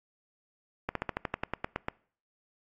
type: slowing click train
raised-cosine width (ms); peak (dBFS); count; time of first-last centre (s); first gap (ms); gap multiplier
0.5; -15; 12; 0.89-1.884; 63; 1.07
effects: noise-tail reverb RT60 0.5 s tail -24 dB re dry + AAC 32 kbps